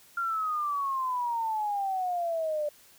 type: exponential sweep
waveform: sine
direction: down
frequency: 1396.9 to 587.3 Hz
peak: -27 dBFS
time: 0.17-2.69 s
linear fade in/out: 5 ms
effects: white hiss -57 dBFS RMS until 2.98 s